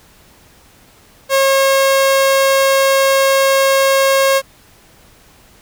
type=tone; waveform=sawtooth; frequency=542 Hz; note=C#5; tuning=39 cents flat; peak=-6 dBFS; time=1.29-4.42 s; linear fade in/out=50 ms; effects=pink hiss -47 dBFS RMS until 5.61 s